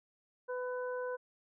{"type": "harmonic tone", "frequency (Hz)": 500, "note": "B4", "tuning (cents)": 21, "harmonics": [1, 2, 3], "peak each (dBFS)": [-36, -44, -45], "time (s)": [0.48, 1.17], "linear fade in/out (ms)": 20, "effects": []}